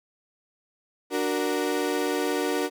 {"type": "chord", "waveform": "35% pulse", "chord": "D augmented", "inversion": "none", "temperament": "equal", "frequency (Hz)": [293.7, 370, 466.2], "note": ["D4", "F#4", "A#4"], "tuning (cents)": [0, 0, 0], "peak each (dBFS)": -27, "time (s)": [1.1, 2.7], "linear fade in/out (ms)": 50, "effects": []}